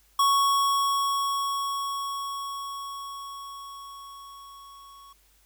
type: tone with level ramp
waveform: square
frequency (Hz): 1110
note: C#6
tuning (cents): +2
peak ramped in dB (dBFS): -19 to -48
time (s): 0.19-5.13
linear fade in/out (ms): 5
effects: added 50 Hz sine -63 dBFS peak until 5.45 s + white hiss -63 dBFS RMS until 5.45 s